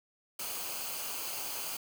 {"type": "noise with comb filter", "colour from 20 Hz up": "white", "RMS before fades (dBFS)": -38, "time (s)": [0.39, 1.77], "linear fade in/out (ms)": 5, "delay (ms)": 0.54, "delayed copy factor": -0.55, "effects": []}